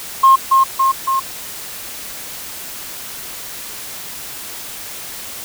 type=tone with echo; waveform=sine; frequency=1069 Hz; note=C6; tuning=37 cents sharp; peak=-4 dBFS; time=0.23-0.36 s; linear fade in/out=10 ms; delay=280 ms; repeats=3; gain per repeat=-3 dB; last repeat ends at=1.2 s; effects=tanh soft clip ceiling -1 dBFS + white hiss -30 dBFS RMS until 5.44 s